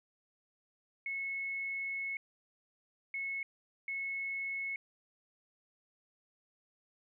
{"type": "tone bursts at uneven times", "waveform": "sine", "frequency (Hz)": 2191, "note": "C#7", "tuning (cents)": -21, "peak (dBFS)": -35, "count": 3, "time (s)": [[1.06, 2.17], [3.14, 3.43], [3.88, 4.76]], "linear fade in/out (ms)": 2, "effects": []}